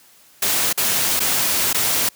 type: noise with dropouts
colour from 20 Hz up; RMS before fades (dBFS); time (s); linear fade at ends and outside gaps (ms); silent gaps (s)
white; -19; 0.42-2.09; 5; 0.729-0.775 / 1.195-1.202 / 1.731-1.744
effects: white hiss -51 dBFS RMS until 2.15 s + high-pass 80 Hz 12 dB/octave